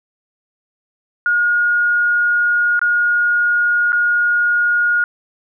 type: tone with dropouts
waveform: sine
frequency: 1434 Hz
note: F6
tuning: 45 cents sharp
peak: -12 dBFS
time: 1.26-5.04 s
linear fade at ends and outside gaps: 1 ms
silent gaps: 2.793-2.815 / 3.921-3.929 s
effects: none